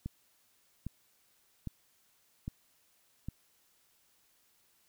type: click train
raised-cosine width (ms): 5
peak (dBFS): -25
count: 5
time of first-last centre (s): 0.06-3.286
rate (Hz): 1.24
effects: white hiss -70 dBFS RMS until 4.88 s